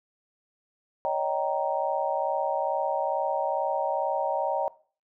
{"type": "chord", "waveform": "sine", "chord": "Eb dominant seventh", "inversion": "third", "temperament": "just", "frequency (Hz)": [560, 622.3, 777.8, 933.4], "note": ["Db5", "Eb5", "G5", "Bb5"], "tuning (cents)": [18, 0, -14, 2], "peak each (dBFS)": -30, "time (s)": [1.05, 4.68], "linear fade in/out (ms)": 0, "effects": ["noise-tail reverb RT60 0.4 s tail -19 dB re dry"]}